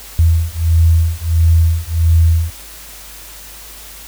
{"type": "beating tone pair", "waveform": "sine", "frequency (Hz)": [81.7, 83.2], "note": ["E2", "E2"], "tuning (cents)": [-15, 17], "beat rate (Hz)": 1.5, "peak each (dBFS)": -12, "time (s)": [0.19, 2.5], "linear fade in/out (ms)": 0, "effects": ["added 50 Hz sine -39 dBFS peak until 4.07 s", "white hiss -35 dBFS RMS until 4.07 s"]}